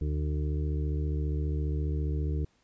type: harmonic tone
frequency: 74.8 Hz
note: D2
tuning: 32 cents sharp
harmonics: 1 / 2 / 4 / 5 / 6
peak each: -28 / -34 / -40 / -42 / -44 dBFS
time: 0.01-2.45 s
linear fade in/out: 5 ms
effects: pink hiss -69 dBFS RMS until 2.63 s + resampled to 16000 Hz